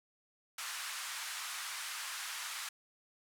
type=band-pass noise; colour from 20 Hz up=pink; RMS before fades=-42 dBFS; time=0.58-2.69 s; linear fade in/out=5 ms; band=1100 to 12000 Hz; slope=24 dB/octave; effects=none